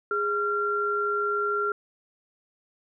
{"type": "tone pair together", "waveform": "sine", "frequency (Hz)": [412.3, 1376.4], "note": ["G#4", "F6"], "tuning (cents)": [-13, -26], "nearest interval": "octave + major sixth", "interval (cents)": 2087, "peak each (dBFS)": [-28, -25], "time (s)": [0.11, 1.72], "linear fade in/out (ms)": 2, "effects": []}